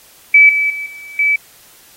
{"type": "tone with level steps", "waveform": "sine", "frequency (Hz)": 2300, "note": "D7", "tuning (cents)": -37, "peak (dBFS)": [-3, -12, -21, -30, -10], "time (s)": [0.34, 1.36], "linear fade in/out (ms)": 5, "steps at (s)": [0.49, 0.7, 0.86, 1.19], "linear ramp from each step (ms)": 2, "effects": ["white hiss -45 dBFS RMS until 1.96 s", "AAC 48 kbps"]}